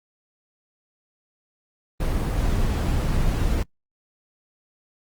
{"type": "noise", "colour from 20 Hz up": "brown", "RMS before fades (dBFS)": -22, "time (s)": [2, 3.63], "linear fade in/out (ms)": 5, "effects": ["noise-tail reverb RT60 0.1 s tail -26 dB re dry", "Opus 24 kbps"]}